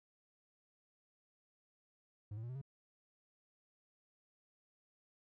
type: tone with pitch steps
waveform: triangle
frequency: 104 / 111.46 / 119.46 / 128.04 / 137.23 Hz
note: G#2 / A2 / A#2 / C3 / C#3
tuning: +3 / +23 / +43 / -37 / -17 cents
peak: -40 dBFS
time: 2.31-2.615 s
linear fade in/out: 5 ms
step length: 61 ms
effects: none